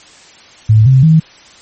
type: tone with pitch steps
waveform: sine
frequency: 108.9 / 131.77 / 159.44 Hz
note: A2 / C3 / D#3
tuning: -17 / +13 / +43 cents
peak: -3 dBFS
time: 0.69-1.2 s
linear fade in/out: 10 ms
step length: 170 ms
effects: white hiss -40 dBFS RMS until 1.61 s + MP3 32 kbps